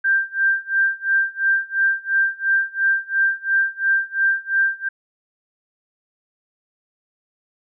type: tone with tremolo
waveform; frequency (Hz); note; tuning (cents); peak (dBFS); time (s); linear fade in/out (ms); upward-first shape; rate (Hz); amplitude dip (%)
sine; 1579; G6; +12; -13; 0.04-4.89; 10; sine; 2.9; 95
effects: none